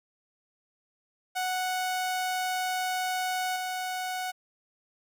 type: tone with level steps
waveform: sawtooth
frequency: 739 Hz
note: F#5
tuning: 2 cents flat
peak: -24 / -27 dBFS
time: 1.35-4.32 s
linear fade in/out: 20 ms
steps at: 3.56 s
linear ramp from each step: 2 ms
effects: none